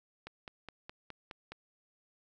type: click train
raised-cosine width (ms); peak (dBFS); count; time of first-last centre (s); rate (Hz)
0.3; -28; 7; 0.27-1.52; 4.8
effects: none